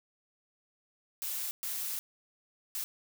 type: noise bursts at uneven times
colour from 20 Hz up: blue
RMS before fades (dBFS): -36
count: 3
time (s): 1.22-1.51 / 1.63-1.99 / 2.75-2.84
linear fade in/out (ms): 0
effects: none